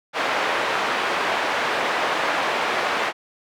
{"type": "band-pass noise", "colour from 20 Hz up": "pink", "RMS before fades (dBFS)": -23, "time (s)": [0.13, 3.13], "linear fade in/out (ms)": 50, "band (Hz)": [590, 2400], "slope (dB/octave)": 12, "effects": []}